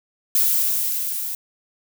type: noise with level ramp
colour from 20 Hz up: violet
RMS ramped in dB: -17 to -28 dBFS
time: 0.35-1.35 s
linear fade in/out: 2 ms
effects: none